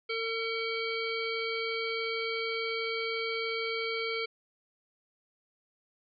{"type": "harmonic tone", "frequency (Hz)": 453.1, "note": "A#4", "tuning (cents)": -49, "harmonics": [1, 3, 5, 7, 9, 10], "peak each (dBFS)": [-34, -40, -35, -41, -46, -42], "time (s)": [0.09, 4.26], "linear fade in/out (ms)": 10, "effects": []}